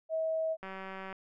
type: tone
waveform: sine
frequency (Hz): 642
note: E5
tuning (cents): -46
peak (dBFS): -29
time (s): 0.09-0.57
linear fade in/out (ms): 50
type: click train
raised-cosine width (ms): 0.5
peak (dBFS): -28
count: 96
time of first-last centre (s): 0.63-1.127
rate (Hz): 191
effects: none